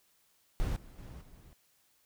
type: noise with level steps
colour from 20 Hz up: brown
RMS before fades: -33 / -52 / -47 / -55 dBFS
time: 0.6-1.53 s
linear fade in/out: 0 ms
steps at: 0.76 / 0.98 / 1.21 s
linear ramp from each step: 5 ms
effects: white hiss -70 dBFS RMS until 2.05 s